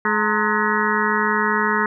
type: harmonic tone with a mistuned harmonic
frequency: 211.9 Hz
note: G#3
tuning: 35 cents sharp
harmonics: 1 / 2 / 4 / 5 / 6 / 7 / 8 / 9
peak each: -25 / -25 / -25 / -25 / -25 / -25 / -25 / -25 dBFS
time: 0.05-1.86 s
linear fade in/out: 2 ms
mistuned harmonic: 4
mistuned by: +130 cents
effects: none